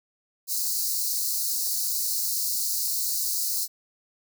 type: high-pass noise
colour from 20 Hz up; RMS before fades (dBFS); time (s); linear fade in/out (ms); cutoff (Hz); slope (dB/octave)
white; -27; 0.47-3.68; 50; 4100; 96
effects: none